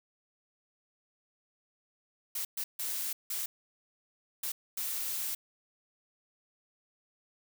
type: noise bursts at uneven times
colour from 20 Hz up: blue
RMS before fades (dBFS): -35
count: 6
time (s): 2.35-2.45 / 2.57-2.64 / 2.79-3.13 / 3.3-3.46 / 4.43-4.52 / 4.77-5.35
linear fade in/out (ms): 5
effects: none